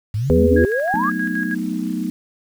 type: exponential sweep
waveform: sine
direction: up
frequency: 98 to 1244.5 Hz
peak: -18 dBFS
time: 0.14-1.1 s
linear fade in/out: 5 ms
type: harmonic tone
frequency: 82.41 Hz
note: E2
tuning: in tune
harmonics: 1 / 3 / 5 / 6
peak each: -17 / -17 / -17 / -17 dBFS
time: 0.3-0.65 s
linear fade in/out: 0 ms
type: tone with tremolo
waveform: sine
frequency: 1646 Hz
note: G#6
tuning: 16 cents flat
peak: -21 dBFS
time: 0.56-1.55 s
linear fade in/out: 10 ms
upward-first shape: square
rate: 6.3 Hz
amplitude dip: 55%
type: chord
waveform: sine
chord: B dominant seventh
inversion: second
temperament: equal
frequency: 185 / 220 / 246.9 / 311.1 Hz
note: F#3 / A3 / B3 / D#4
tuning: 0 / 0 / 0 / 0 cents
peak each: -26 dBFS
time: 0.94-2.1 s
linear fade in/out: 0 ms
effects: 7-bit